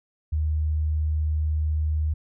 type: tone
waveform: sine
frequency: 77 Hz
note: D#2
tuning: 17 cents flat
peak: -21 dBFS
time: 0.32-2.14 s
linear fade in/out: 10 ms
effects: none